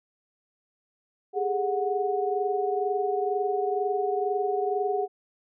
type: tone cluster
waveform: sine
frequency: 404 / 426.1 / 735 Hz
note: G#4 / G#4 / F#5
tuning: -48 / +44 / -12 cents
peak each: -27 / -31 / -28 dBFS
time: 1.33-5.08 s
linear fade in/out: 50 ms
effects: none